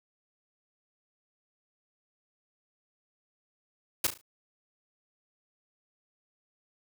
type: noise with echo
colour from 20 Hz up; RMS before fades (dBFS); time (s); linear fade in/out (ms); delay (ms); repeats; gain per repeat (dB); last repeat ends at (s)
white; -25; 4.04-4.07; 5; 36; 4; -9; 4.214
effects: none